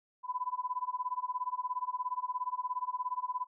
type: tone with tremolo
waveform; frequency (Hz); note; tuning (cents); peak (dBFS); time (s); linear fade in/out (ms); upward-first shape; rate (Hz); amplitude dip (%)
sine; 1000; B5; +21; -29; 0.23-3.47; 50; sine; 17; 95
effects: none